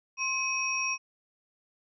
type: tone cluster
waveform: sine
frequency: 1061 / 2534 / 5610 Hz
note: C6 / D#7 / F8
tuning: +24 / +31 / +7 cents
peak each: -35 / -29 / -34 dBFS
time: 0.17-0.98 s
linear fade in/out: 50 ms
effects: none